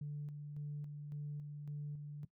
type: tone with tremolo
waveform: sine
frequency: 146.83 Hz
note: D3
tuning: in tune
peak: -39 dBFS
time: 0.01-2.25 s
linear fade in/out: 5 ms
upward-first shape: square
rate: 1.8 Hz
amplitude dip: 40%
effects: noise-tail reverb RT60 0.1 s tail -18 dB re dry + tanh soft clip ceiling -36 dBFS